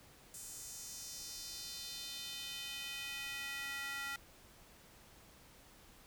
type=tone with high-pass filter sweep; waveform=square; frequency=277.2 Hz; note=C#4; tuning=in tune; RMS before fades=-45 dBFS; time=0.34-4.16 s; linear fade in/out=2 ms; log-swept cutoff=7800 to 1600 Hz; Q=2.3; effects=pink hiss -61 dBFS RMS until 6.06 s